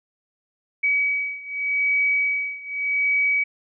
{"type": "beating tone pair", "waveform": "sine", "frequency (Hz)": [2272, 2272.84], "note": ["C#7", "C#7"], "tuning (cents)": [42, 43], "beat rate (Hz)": 0.84, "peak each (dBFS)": [-22, -24], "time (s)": [0.83, 3.44], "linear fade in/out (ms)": 10, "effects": []}